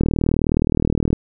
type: click train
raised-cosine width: 3 ms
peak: -4 dBFS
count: 45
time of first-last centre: 0.01-1.13 s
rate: 39.3 Hz
effects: none